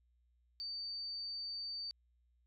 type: tone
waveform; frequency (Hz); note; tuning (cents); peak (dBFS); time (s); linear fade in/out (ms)
sine; 4597; D8; -38; -40; 0.6-1.91; 0
effects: added 60 Hz sine -70 dBFS peak until 2.46 s